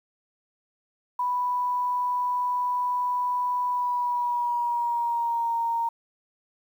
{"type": "tone with pitch glide", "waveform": "sine", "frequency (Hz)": [987.8, 927], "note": ["B5", "A#5"], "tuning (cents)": [0, -10], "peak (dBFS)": -23, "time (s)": [1.19, 5.89], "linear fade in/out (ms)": 5, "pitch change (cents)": -110, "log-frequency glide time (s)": [3.69, 5.55], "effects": ["9-bit"]}